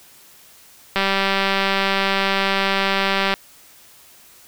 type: click train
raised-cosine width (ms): 0.3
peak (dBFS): -3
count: 465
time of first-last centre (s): 0.96-3.339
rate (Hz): 195
effects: white hiss -48 dBFS RMS until 4.47 s